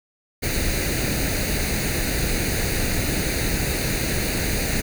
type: noise with comb filter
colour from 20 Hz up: pink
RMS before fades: -23 dBFS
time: 0.42-4.82 s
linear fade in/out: 20 ms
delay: 0.46 ms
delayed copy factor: +0.7
effects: none